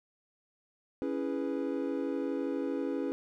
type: chord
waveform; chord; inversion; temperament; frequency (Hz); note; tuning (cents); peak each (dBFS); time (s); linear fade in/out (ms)
triangle; C# minor seventh; none; equal; 277.2 / 329.6 / 415.3 / 493.9; C#4 / E4 / G#4 / B4; 0 / 0 / 0 / 0; -32 / -35 / -36 / -36; 1.02-3.12; 0
effects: none